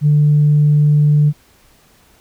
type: tone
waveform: sine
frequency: 148.4 Hz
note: D3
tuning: 18 cents sharp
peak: -7 dBFS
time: 0.01-1.33 s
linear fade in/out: 50 ms
effects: tanh soft clip ceiling -4 dBFS + pink hiss -51 dBFS RMS until 2.2 s